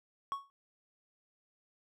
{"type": "tone with exponential decay", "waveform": "triangle", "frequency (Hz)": 1108.7, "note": "C#6", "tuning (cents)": 0, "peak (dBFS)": -28, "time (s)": [0.32, 0.5], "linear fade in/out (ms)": 0, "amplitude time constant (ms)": 38, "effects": []}